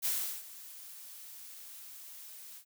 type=noise with ADSR envelope; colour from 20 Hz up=blue; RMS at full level=-31 dBFS; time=0.02-2.65 s; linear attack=34 ms; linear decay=370 ms; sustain=-18 dB; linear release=87 ms; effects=none